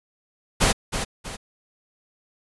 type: noise with echo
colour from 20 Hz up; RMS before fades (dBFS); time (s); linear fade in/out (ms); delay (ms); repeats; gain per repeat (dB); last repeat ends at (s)
pink; -18; 0.6-0.73; 20; 320; 2; -8; 1.37
effects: resampled to 24000 Hz